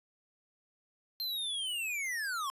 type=linear sweep; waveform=square; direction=down; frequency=4186 to 1046 Hz; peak=-34 dBFS; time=1.2-2.5 s; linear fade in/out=0 ms; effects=resampled to 32000 Hz